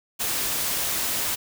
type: noise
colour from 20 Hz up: white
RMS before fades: -26 dBFS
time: 0.19-1.36 s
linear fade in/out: 20 ms
effects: none